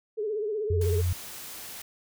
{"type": "tone with vibrato", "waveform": "sine", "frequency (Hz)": 424.6, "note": "G#4", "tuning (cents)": 38, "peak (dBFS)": -27, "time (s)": [0.17, 1.02], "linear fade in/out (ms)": 20, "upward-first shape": "sine", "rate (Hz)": 16, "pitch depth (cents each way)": 78}
{"type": "tone", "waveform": "sine", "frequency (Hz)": 88.7, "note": "F2", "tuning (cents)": 27, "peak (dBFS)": -23, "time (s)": [0.7, 1.13], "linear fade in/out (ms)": 5}
{"type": "noise", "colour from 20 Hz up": "white", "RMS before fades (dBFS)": -41, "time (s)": [0.81, 1.82], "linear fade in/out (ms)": 5}
{"effects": []}